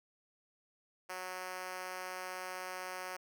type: tone with high-pass filter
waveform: 5% pulse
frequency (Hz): 184.1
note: F#3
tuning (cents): -8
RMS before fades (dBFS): -43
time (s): 1.09-3.17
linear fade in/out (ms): 10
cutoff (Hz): 490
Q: 1.1
effects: none